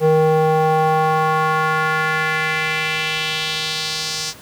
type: tone with band-pass filter sweep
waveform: square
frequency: 157 Hz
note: D#3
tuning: 16 cents sharp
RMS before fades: -18 dBFS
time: 0-4.34 s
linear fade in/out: 50 ms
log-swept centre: 490 to 5600 Hz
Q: 2.1
effects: pink hiss -41 dBFS RMS until 4.41 s + high-pass 60 Hz 12 dB/octave